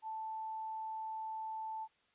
sine tone, 880 Hz, A5, in tune, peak -39 dBFS, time 0.02-1.88 s, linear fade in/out 50 ms, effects white hiss -73 dBFS RMS until 2.14 s + resampled to 8000 Hz

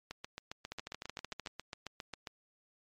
two click trains, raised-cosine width 0.2 ms, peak -24 / -23 dBFS, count 17 / 11, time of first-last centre 0.11-2.272 / 0.72-1.472 s, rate 7.4 / 13.3 Hz, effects MP3 64 kbps

